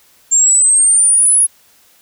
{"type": "exponential sweep", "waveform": "sine", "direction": "up", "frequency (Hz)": [7320, 10548], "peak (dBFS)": -7, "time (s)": [0.31, 1.47], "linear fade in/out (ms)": 20, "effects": ["white hiss -50 dBFS RMS until 2.01 s"]}